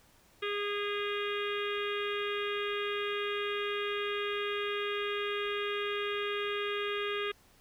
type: harmonic tone with a mistuned harmonic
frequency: 410 Hz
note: G#4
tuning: 22 cents flat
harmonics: 1 / 3 / 4 / 5 / 6 / 7 / 8 / 9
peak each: -34 / -39 / -41 / -42 / -42 / -44 / -43 / -48 dBFS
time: 0.42-7.32 s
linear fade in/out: 10 ms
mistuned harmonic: 7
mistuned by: -22 cents
effects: pink hiss -63 dBFS RMS until 7.6 s